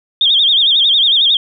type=tone with vibrato; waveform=sine; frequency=3432 Hz; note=A7; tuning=44 cents flat; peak=-8 dBFS; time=0.21-1.37 s; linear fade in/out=2 ms; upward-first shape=sine; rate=11 Hz; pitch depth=150 cents each way; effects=none